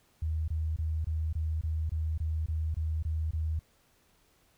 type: tone bursts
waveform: sine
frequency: 79 Hz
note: D#2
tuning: 27 cents sharp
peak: -28 dBFS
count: 12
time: 0.22-3.593 s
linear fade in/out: 5 ms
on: 260 ms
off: 23 ms
effects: pink hiss -67 dBFS RMS until 4.57 s